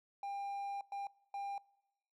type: tone bursts at uneven times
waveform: triangle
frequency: 799 Hz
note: G5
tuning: 33 cents sharp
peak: -37 dBFS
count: 3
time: 0.23-0.81 / 0.92-1.07 / 1.34-1.58 s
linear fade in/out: 2 ms
effects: noise-tail reverb RT60 0.9 s tail -23 dB re dry